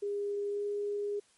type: tone with pitch glide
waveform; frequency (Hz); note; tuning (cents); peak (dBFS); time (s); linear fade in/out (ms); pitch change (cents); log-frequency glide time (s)
sine; 406.6 to 409.9; G#4 to G#4; -37 to -23; -31; 0.02-1.2; 10; +14; 0.49-0.63
effects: white hiss -66 dBFS RMS until 1.37 s + MP3 48 kbps